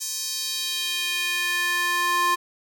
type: tone with high-pass filter sweep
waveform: square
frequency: 351.3 Hz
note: F4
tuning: 10 cents sharp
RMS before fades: -25 dBFS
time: 0-2.36 s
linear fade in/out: 20 ms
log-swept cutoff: 6300 to 1000 Hz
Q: 2
effects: none